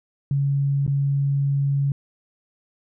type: tone with dropouts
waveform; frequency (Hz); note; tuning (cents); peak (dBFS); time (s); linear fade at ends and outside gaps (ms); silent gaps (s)
sine; 139.8; C#3; +15; -18; 0.31-1.92; 2; 0.865-0.877
effects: none